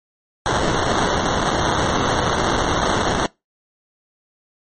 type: noise with sample-and-hold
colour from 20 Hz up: violet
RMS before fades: -19 dBFS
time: 0.46-3.26 s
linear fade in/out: 0 ms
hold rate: 2450 Hz
effects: noise-tail reverb RT60 0.2 s tail -23 dB re dry + MP3 32 kbps